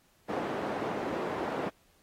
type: band-pass noise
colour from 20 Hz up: white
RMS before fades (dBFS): -34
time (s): 0.28-1.7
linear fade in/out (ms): 20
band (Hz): 210 to 680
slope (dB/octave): 12
effects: pink hiss -67 dBFS RMS until 2.02 s + AAC 48 kbps